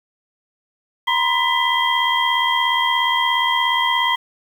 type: tone cluster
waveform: sine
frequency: 950 / 1027 / 1994 / 3212 Hz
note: A#5 / C6 / B6 / G7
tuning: +33 / -33 / +16 / +41 cents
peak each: -21 dBFS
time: 1.07-4.16 s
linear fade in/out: 10 ms
effects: 7-bit